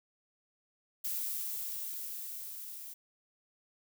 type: noise with level ramp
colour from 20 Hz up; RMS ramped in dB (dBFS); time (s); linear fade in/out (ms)
violet; -35 to -46; 1.04-2.94; 10
effects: none